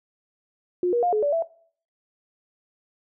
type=tone with pitch steps; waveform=sine; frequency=357.6 / 477.7 / 708 / 426.2 / 578 / 662 Hz; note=F4 / A#4 / F5 / G#4 / D5 / E5; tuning=+41 / +42 / +23 / +45 / -28 / +7 cents; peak=-19 dBFS; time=0.83-1.424 s; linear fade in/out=2 ms; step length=99 ms; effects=noise-tail reverb RT60 0.5 s tail -20 dB re dry